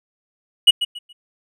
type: tone with echo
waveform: triangle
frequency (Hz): 2916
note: F#7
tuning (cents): -26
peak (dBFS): -4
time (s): 0.67-0.71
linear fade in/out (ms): 10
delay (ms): 140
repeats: 3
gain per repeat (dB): -12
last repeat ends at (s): 1.13
effects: none